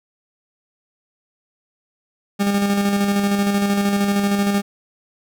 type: tone with tremolo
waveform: 40% pulse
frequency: 201 Hz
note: G3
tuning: 44 cents sharp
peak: -14 dBFS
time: 2.39-4.62 s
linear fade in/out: 20 ms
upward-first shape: square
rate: 13 Hz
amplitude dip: 35%
effects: none